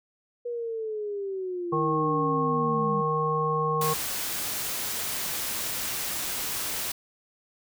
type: linear sweep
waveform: sine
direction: down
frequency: 484.3 to 196 Hz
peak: -29 dBFS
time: 0.45-3.02 s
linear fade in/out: 10 ms
type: harmonic tone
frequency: 155.56 Hz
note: D#3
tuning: in tune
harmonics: 1 / 3 / 5 / 7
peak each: -30 / -28 / -36 / -26 dBFS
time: 1.72-3.94 s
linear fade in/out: 10 ms
type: noise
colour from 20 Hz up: white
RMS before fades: -31 dBFS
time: 3.81-6.92 s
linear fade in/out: 5 ms
effects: none